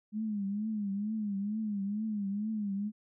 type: tone with vibrato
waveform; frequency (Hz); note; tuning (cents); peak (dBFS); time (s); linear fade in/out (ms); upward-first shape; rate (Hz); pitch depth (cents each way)
sine; 207.7; G#3; 0; -31; 0.12-2.92; 50; triangle; 2.2; 120
effects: none